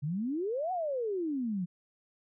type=exponential two-way sweep; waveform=sine; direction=up then down; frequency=136.3 to 760 to 170.1 Hz; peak=-30 dBFS; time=0.02-1.66 s; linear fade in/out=20 ms; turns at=0.72 s; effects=none